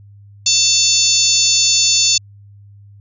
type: harmonic tone with a mistuned harmonic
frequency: 890 Hz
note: A5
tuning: 20 cents sharp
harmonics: 3 / 4 / 5 / 6 / 7 / 8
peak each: -24 / -19 / -16 / -20 / -18 / -16 dBFS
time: 0.46-2.18 s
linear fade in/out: 5 ms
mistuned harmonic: 8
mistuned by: -37 cents
effects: added 101 Hz sine -39 dBFS peak until 3 s